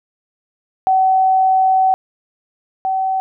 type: tone pair in turn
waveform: sine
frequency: 758 / 762.2 Hz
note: F#5 / G5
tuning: +42 / -49 cents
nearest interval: unison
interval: 9 cents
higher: second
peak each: -10 / -15 dBFS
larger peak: first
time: 0.87-1.94 / 2.85-3.2 s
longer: first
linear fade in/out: 0 ms
effects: none